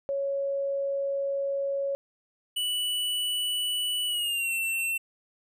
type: tone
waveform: sine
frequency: 554.4 Hz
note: C#5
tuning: in tune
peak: -26 dBFS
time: 0.09-1.95 s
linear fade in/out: 0 ms
type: tone with pitch glide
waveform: square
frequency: 2960 to 2699 Hz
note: F#7 to E7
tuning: 0 to +40 cents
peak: -27 dBFS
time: 2.56-4.98 s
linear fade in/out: 10 ms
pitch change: -160 cents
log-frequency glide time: 4.07-4.53 s
effects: none